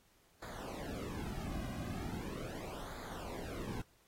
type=noise with flanger; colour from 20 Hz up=brown; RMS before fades=-43 dBFS; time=0.42-3.82 s; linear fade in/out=5 ms; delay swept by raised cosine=0.35 to 2.25 ms; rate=0.39 Hz; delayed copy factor=-0.8; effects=pink hiss -70 dBFS RMS until 4.07 s + AAC 48 kbps